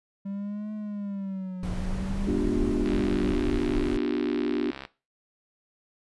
triangle tone with vibrato, 196 Hz, G3, in tune, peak -29 dBFS, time 0.25-3.35 s, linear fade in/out 10 ms, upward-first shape triangle, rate 0.52 Hz, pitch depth 150 cents each way
brown noise, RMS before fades -31 dBFS, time 1.63-3.97 s, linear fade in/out 2 ms
sine chord, G dominant seventh, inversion first, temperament just, 245 / 294 / 352.8 / 392 Hz, B3 / D4 / F4 / G4, -14 / +2 / +18 / 0 cents, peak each -30 / -27 / -30 / -33 dBFS, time 2.27-4.71 s, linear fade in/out 5 ms
click train, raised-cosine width 0.3 ms, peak -21 dBFS, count 135, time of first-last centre 2.86-4.851 s, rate 67.3 Hz
effects noise-tail reverb RT60 0.3 s tail -18 dB re dry + resampled to 24000 Hz

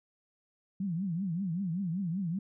sine tone with vibrato, 180 Hz, F#3, 47 cents flat, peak -30 dBFS, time 0.8-2.39 s, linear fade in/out 5 ms, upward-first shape triangle, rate 5.2 Hz, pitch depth 240 cents each way, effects none

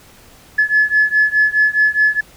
sine beating tone pair, 1713 / 1717.8 Hz, A6 / A6, -47 / -42 cents, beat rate 4.8 Hz, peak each -13 / -14 dBFS, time 0.58-2.21 s, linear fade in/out 10 ms, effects tanh soft clip ceiling -4 dBFS + pink hiss -45 dBFS RMS until 2.36 s

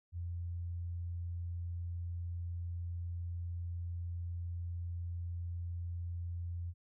sine tone, 86.4 Hz, F2, 18 cents flat, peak -37 dBFS, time 0.12-6.74 s, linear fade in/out 50 ms, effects none

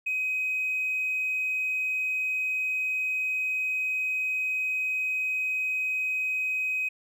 sine tone with hard clipping, 2523 Hz, D#7, 23 cents sharp, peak -26 dBFS, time 0.06-6.89 s, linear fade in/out 10 ms, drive 1 dB, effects none

